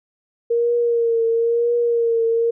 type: tone with vibrato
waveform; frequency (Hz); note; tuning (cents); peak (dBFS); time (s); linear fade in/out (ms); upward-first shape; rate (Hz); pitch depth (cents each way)
sine; 466.2; A#4; 0; -15; 0.5-2.51; 10; triangle; 1; 42
effects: none